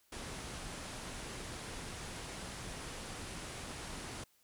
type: low-pass noise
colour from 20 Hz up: pink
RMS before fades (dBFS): -45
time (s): 0.12-4.24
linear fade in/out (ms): 5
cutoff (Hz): 11000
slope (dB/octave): 96
effects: white hiss -71 dBFS RMS until 4.43 s